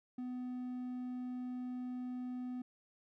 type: tone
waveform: triangle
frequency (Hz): 250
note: B3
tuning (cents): +21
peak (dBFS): -37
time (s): 0.18-2.62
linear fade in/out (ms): 5
effects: none